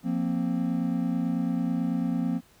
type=chord; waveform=triangle; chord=F suspended fourth; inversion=none; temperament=just; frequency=174.61 / 232.8 / 261.9 Hz; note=F3 / Bb3 / C4; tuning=0 / -2 / +2 cents; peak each=-27 dBFS; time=0.03-2.41 s; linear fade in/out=50 ms; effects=pink hiss -59 dBFS RMS until 2.6 s